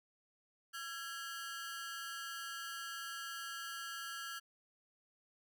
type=ring-modulated tone; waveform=sawtooth; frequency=1507 Hz; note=F#6; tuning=31 cents sharp; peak=-36 dBFS; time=0.73-4.4 s; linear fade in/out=20 ms; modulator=148 Hz; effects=none